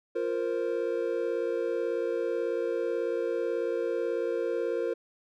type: chord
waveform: triangle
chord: F suspended fourth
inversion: none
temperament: just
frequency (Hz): 349.2 / 465.6 / 523.8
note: F4 / Bb4 / C5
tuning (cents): 0 / -2 / +2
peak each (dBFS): -31 / -28 / -31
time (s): 0.15-4.94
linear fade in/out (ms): 10
effects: none